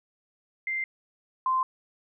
sine tone pair in turn, 2090 / 1039.3 Hz, C7 / C6, -2 / -12 cents, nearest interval octave, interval 1210 cents, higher first, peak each -27 / -22 dBFS, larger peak second, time 0.67-0.84 / 1.46-1.63 s, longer neither, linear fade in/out 2 ms, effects none

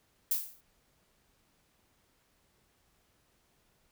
violet noise with exponential decay, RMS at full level -26 dBFS, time 0.31-0.61 s, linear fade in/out 5 ms, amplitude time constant 65 ms, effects pink hiss -71 dBFS RMS until 3.91 s

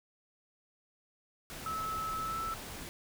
pink noise, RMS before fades -44 dBFS, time 1.5-2.89 s, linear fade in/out 0 ms
sine tone with pitch glide, 1301 to 1320.7 Hz, E6 to E6, -23 to +3 cents, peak -34 dBFS, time 1.66-2.54 s, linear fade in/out 2 ms, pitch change +26 cents, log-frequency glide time 2.21-2.36 s
effects none

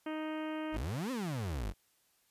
harmonic tone, 311.1 Hz, D#4, in tune, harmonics 1 / 2 / 3 / 4 / 5 / 6 / 7 / 8 / 9 / 10, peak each -37 / -43 / -47 / -49 / -51 / -53 / -54 / -55 / -56 / -57 dBFS, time 0.06-0.77 s, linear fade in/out 5 ms
35% pulse exponential two-way sweep, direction up then down, 41.2 to 273.5 to 41.2 Hz, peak -33 dBFS, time 0.72-1.74 s, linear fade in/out 50 ms, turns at 1.11 s
effects white hiss -72 dBFS RMS until 2.3 s + resampled to 32000 Hz

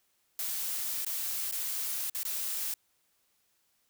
blue noise with dropouts, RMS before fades -34 dBFS, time 0.39-2.74 s, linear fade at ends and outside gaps 2 ms, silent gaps 1.049-1.064 / 1.513-1.523 / 2.099-2.148 / 2.232-2.251 s, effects white hiss -73 dBFS RMS until 3.89 s

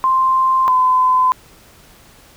sine tone pair in turn, 1046.5 / 1019.1 Hz, C6 / C6, 0 / -46 cents, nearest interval unison, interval 46 cents, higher first, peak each -11 / -10 dBFS, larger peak second, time 0.04-0.68 / 0.68-1.32 s, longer neither, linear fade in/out 0 ms, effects pink hiss -46 dBFS RMS until 2.36 s

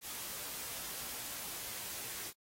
white noise with comb filter, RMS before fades -43 dBFS, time 0.01-2.33 s, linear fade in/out 50 ms, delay 17 ms, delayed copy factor +0.6, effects AAC 48 kbps

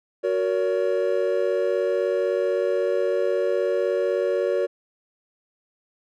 triangle chord, F# major, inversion none, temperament equal with one note detuned, 370 / 466.2 / 565.7 Hz, F#4 / A#4 / C#5, 0 / 0 / +35 cents, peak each -23 / -23 / -22 dBFS, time 0.23-4.67 s, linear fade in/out 20 ms, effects none

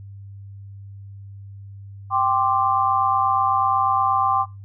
sine chord, G suspended fourth, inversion none, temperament equal, 784 / 1046.5 / 1174.7 Hz, G5 / C6 / D6, 0 / 0 / 0 cents, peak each -21 dBFS, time 2.1-4.46 s, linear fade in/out 50 ms, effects noise-tail reverb RT60 0.3 s tail -22 dB re dry + added 99 Hz sine -36 dBFS peak until 4.64 s

